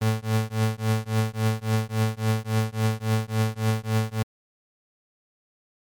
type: tone with tremolo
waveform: 35% pulse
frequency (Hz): 110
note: A2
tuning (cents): 0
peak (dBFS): -16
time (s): 0.01-4.23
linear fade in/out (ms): 10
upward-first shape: triangle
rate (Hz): 3.6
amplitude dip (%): 100
effects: MP3 96 kbps